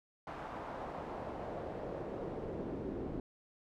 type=noise with band-pass filter sweep; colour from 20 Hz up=brown; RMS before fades=-42 dBFS; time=0.27-3.2 s; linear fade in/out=2 ms; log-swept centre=1000 to 330 Hz; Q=1.5; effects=none